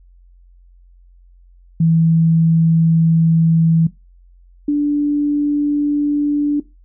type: tone pair in turn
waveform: sine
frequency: 163.5 / 291.9 Hz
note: E3 / D4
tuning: -14 / -10 cents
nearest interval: minor seventh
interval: 1004 cents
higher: second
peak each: -10 / -12 dBFS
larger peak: first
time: 1.8-3.87 / 4.68-6.6 s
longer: first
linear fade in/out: 5 ms
effects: noise-tail reverb RT60 0.2 s tail -17 dB re dry + added 44 Hz sine -44 dBFS peak until 6.84 s